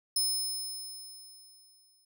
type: tone with exponential decay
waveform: 20% pulse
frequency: 5200 Hz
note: E8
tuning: 24 cents flat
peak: -20 dBFS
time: 0.16-2.05 s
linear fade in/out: 5 ms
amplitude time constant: 410 ms
effects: none